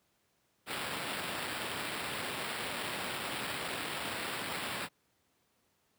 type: noise with sample-and-hold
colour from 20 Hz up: violet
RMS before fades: -38 dBFS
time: 0.66-4.89 s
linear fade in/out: 50 ms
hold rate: 6300 Hz
effects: pink hiss -74 dBFS RMS until 5.98 s + high-pass 100 Hz 12 dB/octave